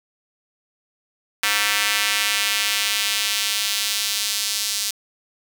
square tone with high-pass filter sweep, 103.83 Hz, G#2, in tune, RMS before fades -22 dBFS, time 1.43-4.91 s, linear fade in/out 5 ms, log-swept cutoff 1900 to 4700 Hz, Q 1.2, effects 7-bit

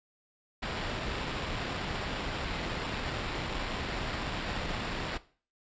pink noise with sample-and-hold, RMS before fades -35 dBFS, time 0.62-5.18 s, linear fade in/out 10 ms, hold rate 6300 Hz, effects noise-tail reverb RT60 0.4 s tail -17 dB re dry + resampled to 16000 Hz

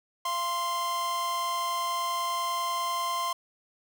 45% pulse tone pair together, 687.6 / 1046.5 Hz, F5 / C6, -27 / 0 cents, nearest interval perfect fifth, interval 727 cents, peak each -37 / -28 dBFS, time 0.25-3.33 s, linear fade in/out 5 ms, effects none

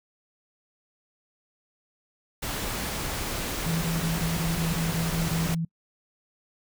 pink noise, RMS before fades -31 dBFS, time 2.42-5.55 s, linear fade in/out 10 ms
sine tone bursts, 164.81 Hz, E3, in tune, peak -25 dBFS, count 11, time 3.66-5.65 s, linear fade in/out 5 ms, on 160 ms, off 23 ms
effects noise-tail reverb RT60 0.1 s tail -26 dB re dry

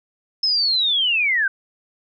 sine linear sweep, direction down, 5230 to 1506 Hz, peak -16 dBFS, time 0.43-1.48 s, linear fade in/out 5 ms, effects none

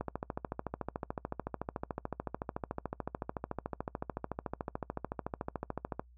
click train, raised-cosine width 1 ms, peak -21 dBFS, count 83, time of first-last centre 0.01-5.995 s, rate 13.7 Hz, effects noise-tail reverb RT60 0.1 s tail -23 dB re dry + added 60 Hz sine -56 dBFS peak until 6.17 s

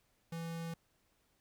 square tone, 166.1 Hz, E3, 13 cents sharp, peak -40 dBFS, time 0.32-0.74 s, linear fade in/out 5 ms, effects pink hiss -75 dBFS RMS until 1.4 s

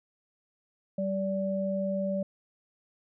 sine tone pair together, 193.7 / 580.1 Hz, G3 / D5, -20 / -21 cents, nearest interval octave + perfect fifth, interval 1899 cents, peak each -30 / -30 dBFS, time 0.98-2.23 s, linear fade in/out 5 ms, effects none

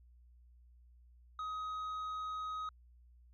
triangle tone with tanh clipping, 1261 Hz, D#6, 23 cents sharp, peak -39 dBFS, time 1.39-2.69 s, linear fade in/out 2 ms, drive 9 dB, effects added 60 Hz sine -59 dBFS peak until 3.33 s

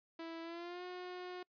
sawtooth tone with pitch glide, 329.6 to 361.5 Hz, E4 to F#4, 0 to -40 cents, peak -40 dBFS, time 0.19-1.43 s, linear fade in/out 5 ms, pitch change +160 cents, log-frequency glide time 0.42-0.84 s, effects noise-tail reverb RT60 0.1 s tail -26 dB re dry + resampled to 11025 Hz

